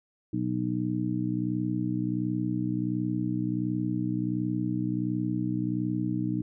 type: harmonic tone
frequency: 61.4 Hz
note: B1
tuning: 9 cents flat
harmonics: 2 / 3 / 4 / 5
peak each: -32 / -32 / -34 / -30 dBFS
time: 0.33-6.42 s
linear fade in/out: 5 ms
effects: none